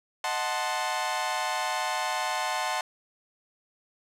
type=chord; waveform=sawtooth; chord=D# diminished seventh; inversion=none; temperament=equal; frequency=622.3 / 740 / 880 / 1046.5 Hz; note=D#5 / F#5 / A5 / C6; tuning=0 / 0 / 0 / 0 cents; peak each=-33 / -28 / -28 / -29 dBFS; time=0.24-2.81 s; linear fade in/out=2 ms; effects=low-pass 10000 Hz 12 dB/octave